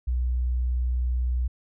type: tone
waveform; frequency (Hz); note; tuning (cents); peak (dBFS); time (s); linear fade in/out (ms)
sine; 61.74; B1; 0; -22; 0.07-1.48; 10
effects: none